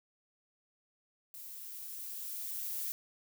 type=noise with level ramp; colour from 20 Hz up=violet; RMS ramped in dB=-48 to -37 dBFS; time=1.34-2.92 s; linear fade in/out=0 ms; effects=none